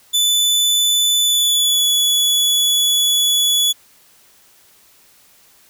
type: tone with pitch glide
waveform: sawtooth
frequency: 3494 to 3410 Hz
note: A7 to G#7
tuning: -13 to +45 cents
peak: -10 dBFS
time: 0.13-3.73 s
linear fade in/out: 20 ms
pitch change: -42 cents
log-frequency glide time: 1.21-1.84 s
effects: white hiss -51 dBFS RMS until 5.69 s